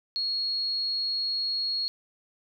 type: tone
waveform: sine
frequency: 4310 Hz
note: C#8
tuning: 49 cents flat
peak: -26 dBFS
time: 0.16-1.88 s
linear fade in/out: 0 ms
effects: none